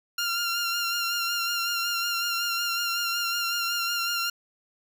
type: tone with vibrato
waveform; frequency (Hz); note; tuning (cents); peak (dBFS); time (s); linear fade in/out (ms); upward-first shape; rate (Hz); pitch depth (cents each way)
15% pulse; 1390; F6; -9; -19; 0.18-4.3; 5; sine; 5.4; 27
effects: none